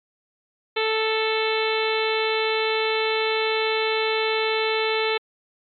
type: harmonic tone with a mistuned harmonic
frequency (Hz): 440.2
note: A4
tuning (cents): +1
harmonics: 1 / 2 / 3 / 4 / 5 / 6 / 7 / 8 / 9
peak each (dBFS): -23 / -29 / -31 / -33 / -29 / -30 / -34 / -32 / -33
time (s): 0.76-5.18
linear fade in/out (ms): 10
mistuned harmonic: 9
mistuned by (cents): +22
effects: MP3 48 kbps